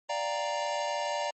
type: chord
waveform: square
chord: G minor seventh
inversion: second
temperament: equal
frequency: 587.3 / 698.5 / 784 / 932.3 Hz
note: D5 / F5 / G5 / Bb5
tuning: 0 / 0 / 0 / 0 cents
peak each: -34 / -38 / -40 / -34 dBFS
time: 0.09-1.31 s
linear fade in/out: 10 ms
effects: MP3 32 kbps